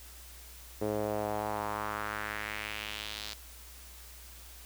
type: tone with band-pass filter sweep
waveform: sawtooth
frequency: 105.7 Hz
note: G#2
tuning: 31 cents sharp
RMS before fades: -36 dBFS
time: 0.81-3.34 s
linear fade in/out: 10 ms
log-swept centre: 450 to 4400 Hz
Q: 2.2
effects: added 60 Hz sine -51 dBFS peak until 4.65 s + white hiss -52 dBFS RMS until 4.65 s